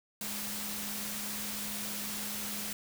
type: tone in noise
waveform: sine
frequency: 207.7 Hz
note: G#3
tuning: in tune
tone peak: -44 dBFS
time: 0.21-2.73 s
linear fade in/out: 2 ms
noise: white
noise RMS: -38 dBFS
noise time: 0.21-2.73 s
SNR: -9 dB
effects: none